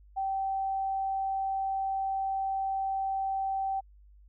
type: tone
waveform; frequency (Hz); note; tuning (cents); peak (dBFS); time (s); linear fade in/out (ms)
sine; 775; G5; -20; -28; 0.16-3.81; 20
effects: added 50 Hz sine -53 dBFS peak until 4.28 s